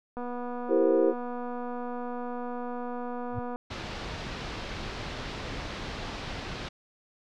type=click train; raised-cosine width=1 ms; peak=-24 dBFS; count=828; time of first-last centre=0.17-3.559 s; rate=244 Hz
type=chord; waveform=sine; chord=C dominant seventh; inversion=first; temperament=equal; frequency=329.6 / 392 / 466.2 / 523.3 Hz; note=E4 / G4 / Bb4 / C5; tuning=0 / 0 / 0 / 0 cents; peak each=-26 dBFS; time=0.68-1.14 s; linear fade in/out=50 ms
type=tone with exponential growth; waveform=sine; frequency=110 Hz; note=A2; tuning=in tune; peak=-26 dBFS; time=3.29-3.39 s; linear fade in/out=0 ms; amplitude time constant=20 ms
type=low-pass noise; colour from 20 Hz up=pink; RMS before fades=-37 dBFS; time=3.7-6.69 s; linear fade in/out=10 ms; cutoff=4900 Hz; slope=24 dB/octave
effects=none